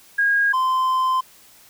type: tone pair in turn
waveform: sine / triangle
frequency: 1633 / 1034.9 Hz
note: G#6 / C6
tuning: -30 / -19 cents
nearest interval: minor sixth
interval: 789 cents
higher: first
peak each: -15 dBFS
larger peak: neither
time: 0.18-0.53 / 0.53-1.21 s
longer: second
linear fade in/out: 10 ms
effects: white hiss -50 dBFS RMS until 1.69 s